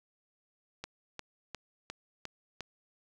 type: click train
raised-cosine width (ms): 0.2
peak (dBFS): -22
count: 6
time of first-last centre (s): 0.84-2.607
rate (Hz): 2.83
effects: none